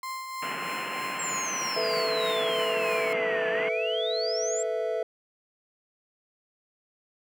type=tone with tremolo; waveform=35% pulse; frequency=1046.5 Hz; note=C6; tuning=in tune; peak=-30 dBFS; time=0.03-3.13 s; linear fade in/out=2 ms; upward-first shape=triangle; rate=3.2 Hz; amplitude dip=45%
type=band-pass noise; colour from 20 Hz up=white; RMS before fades=-35 dBFS; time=0.42-3.69 s; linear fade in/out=5 ms; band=140 to 3000 Hz; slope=96 dB/octave
type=exponential two-way sweep; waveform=sine; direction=down then up; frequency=7620 to 1700 to 7620 Hz; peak=-31 dBFS; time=1.19-4.63 s; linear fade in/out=5 ms; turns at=3.49 s
type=chord; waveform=triangle; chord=A suspended second; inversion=none; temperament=equal; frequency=440 / 493.9 / 659.3 Hz; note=A4 / B4 / E5; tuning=0 / 0 / 0 cents; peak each=-29 / -30 / -28 dBFS; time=1.76-5.03 s; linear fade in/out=5 ms
effects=none